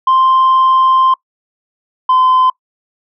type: tone pair in turn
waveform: sine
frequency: 1046.5 / 1027.3 Hz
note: C6 / C6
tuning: 0 / -32 cents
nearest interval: unison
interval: 32 cents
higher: first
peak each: -5 dBFS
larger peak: neither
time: 0.07-1.14 / 2.09-2.5 s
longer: first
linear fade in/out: 5 ms
effects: noise-tail reverb RT60 0.1 s tail -24 dB re dry + tanh soft clip ceiling -5 dBFS